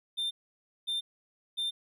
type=tone bursts; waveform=triangle; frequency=3591 Hz; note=A7; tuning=35 cents sharp; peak=-28 dBFS; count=3; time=0.17-1.71 s; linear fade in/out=20 ms; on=140 ms; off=560 ms; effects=none